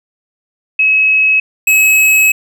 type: tone pair in turn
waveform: sine / square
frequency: 2567 / 2567 Hz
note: E7 / E7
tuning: -47 / -47 cents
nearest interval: unison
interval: 0 cents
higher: neither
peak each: -7 dBFS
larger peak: neither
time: 0.79-1.4 / 1.67-2.32 s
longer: second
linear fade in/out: 5 ms
effects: none